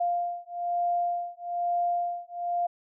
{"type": "beating tone pair", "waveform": "sine", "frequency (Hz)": [698.5, 699.6], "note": ["F5", "F5"], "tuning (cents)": [0, 3], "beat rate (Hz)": 1.1, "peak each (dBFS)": [-29, -29], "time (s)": [0, 2.67], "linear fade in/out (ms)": 10, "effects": []}